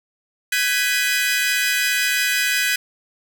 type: chord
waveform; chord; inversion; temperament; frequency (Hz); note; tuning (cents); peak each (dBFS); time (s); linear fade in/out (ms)
sawtooth; G# minor seventh; third; equal with one note detuned; 1518.1 / 1661.2 / 1975.5 / 2489; F#6 / G#6 / B6 / D#7; +44 / 0 / 0 / 0; -20; 0.52-2.76; 5
effects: none

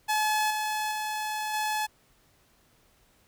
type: tone with level steps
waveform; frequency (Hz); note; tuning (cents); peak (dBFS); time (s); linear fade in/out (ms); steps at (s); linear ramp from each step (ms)
sawtooth; 856; A5; -48; -20 / -24 / -26 / -23; 0.08-1.87; 20; 0.5 / 0.91 / 1.53; 10
effects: pink hiss -64 dBFS RMS until 3.27 s

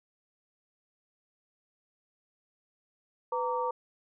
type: tone cluster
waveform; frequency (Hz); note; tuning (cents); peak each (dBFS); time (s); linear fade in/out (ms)
sine; 498.2 / 925 / 1158; B4 / A#5 / D6; +15 / -14 / -25; -32 / -31 / -36; 3.32-3.71; 5
effects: none

